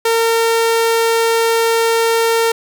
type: tone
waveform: sawtooth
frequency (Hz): 456.9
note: A#4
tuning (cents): -35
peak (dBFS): -8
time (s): 0.05-2.52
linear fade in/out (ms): 5
effects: none